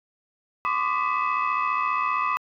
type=tone cluster; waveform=sine; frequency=1024 / 1138 / 1213 / 1987 / 2581 Hz; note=C6 / C#6 / D#6 / B6 / E7; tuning=-38 / +45 / -44 / +10 / -37 cents; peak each=-27 / -26 / -26 / -34 / -31 dBFS; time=0.65-2.37 s; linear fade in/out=0 ms; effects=tanh soft clip ceiling -14 dBFS